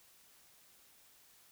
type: silence
effects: white hiss -64 dBFS RMS until 1.51 s